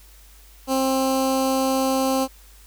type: tone with notch filter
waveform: 15% pulse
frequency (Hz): 264.9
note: C4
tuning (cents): +22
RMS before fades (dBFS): -21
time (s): 0.67-2.28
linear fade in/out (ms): 50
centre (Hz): 2000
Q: 0.91
effects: added 50 Hz sine -47 dBFS peak until 2.66 s + white hiss -52 dBFS RMS until 2.66 s